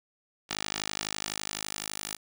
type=tone with band-pass filter sweep; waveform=10% pulse; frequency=51.91 Hz; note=G#1; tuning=in tune; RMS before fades=-36 dBFS; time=0.49-2.17 s; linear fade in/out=20 ms; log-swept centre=4700 to 9900 Hz; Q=0.73; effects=none